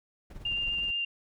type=noise with tremolo; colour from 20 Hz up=brown; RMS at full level=-41 dBFS; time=0.3-0.91 s; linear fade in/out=5 ms; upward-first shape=sine; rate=19 Hz; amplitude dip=60%
type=tone with vibrato; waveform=sine; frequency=2794 Hz; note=F7; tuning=in tune; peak=-28 dBFS; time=0.45-1.05 s; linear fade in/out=5 ms; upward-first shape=sine; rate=8.2 Hz; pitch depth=9 cents each way
effects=none